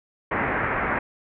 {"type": "low-pass noise", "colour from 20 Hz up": "white", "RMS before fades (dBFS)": -25, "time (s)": [0.31, 0.99], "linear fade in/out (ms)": 5, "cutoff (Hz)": 2100, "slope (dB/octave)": 48, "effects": []}